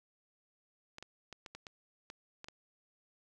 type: clicks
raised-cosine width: 0.2 ms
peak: -29 dBFS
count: 9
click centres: 0.984 / 1.026 / 1.327 / 1.462 / 1.55 / 1.668 / 2.101 / 2.444 / 2.485 s
effects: none